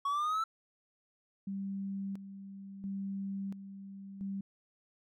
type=exponential sweep; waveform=triangle; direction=up; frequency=1108.7 to 1336 Hz; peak=-28 dBFS; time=0.05-0.44 s; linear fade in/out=5 ms
type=tone with tremolo; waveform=sine; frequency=196 Hz; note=G3; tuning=in tune; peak=-35 dBFS; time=1.47-4.41 s; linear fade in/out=5 ms; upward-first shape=square; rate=0.73 Hz; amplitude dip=65%
effects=none